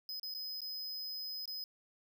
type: tone with dropouts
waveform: square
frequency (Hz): 5040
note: D#8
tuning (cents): +21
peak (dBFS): -40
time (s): 0.09-1.64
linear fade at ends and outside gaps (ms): 1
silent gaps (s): 0.197-0.231 / 0.34-0.348 / 0.606-0.617 / 1.456-1.477
effects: none